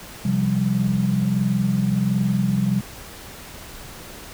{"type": "chord", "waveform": "sine", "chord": "C suspended fourth", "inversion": "none", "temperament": "equal", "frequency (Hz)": [130.81, 174.61, 196], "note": ["C3", "F3", "G3"], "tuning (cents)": [0, 0, 0], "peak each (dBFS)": [-23, -24, -20], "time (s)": [0.25, 2.81], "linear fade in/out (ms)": 5, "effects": ["pink hiss -39 dBFS RMS until 4.33 s"]}